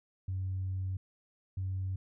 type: tone pair in turn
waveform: sine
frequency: 94.1 / 94.45 Hz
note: F#2 / F#2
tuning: +30 / +36 cents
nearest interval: unison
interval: 6 cents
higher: second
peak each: -31 / -31 dBFS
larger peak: neither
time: 0.28-0.97 / 1.57-1.96 s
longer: first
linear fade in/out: 5 ms
effects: tanh soft clip ceiling -28 dBFS